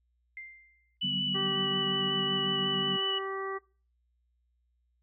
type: tone with exponential decay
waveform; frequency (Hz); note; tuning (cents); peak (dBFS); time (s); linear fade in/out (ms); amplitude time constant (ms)
sine; 2093; C7; 0; -38; 0.37-0.97; 1; 130
type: tone with vibrato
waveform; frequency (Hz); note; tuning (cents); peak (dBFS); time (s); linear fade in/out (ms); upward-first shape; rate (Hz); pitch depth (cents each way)
sine; 2960; F#7; 0; -29; 1.01-3.19; 10; square; 5.5; 10
type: chord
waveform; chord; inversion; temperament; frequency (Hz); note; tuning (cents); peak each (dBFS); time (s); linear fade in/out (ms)
sine; G major seventh; second; equal with one note detuned; 146.83 / 185 / 191.85 / 246.9; D3 / F#3 / G3 / B3; 0 / 0 / -37 / 0; -40 / -41 / -38 / -40; 1.03-2.97; 10
type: harmonic tone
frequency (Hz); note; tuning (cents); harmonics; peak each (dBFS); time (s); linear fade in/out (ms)
387.7; G4; -19; 1 / 2 / 3 / 4 / 5; -35 / -44 / -37 / -49 / -42; 1.34-3.59; 20
effects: noise-tail reverb RT60 0.4 s tail -23 dB re dry + added 60 Hz sine -70 dBFS peak until 5.02 s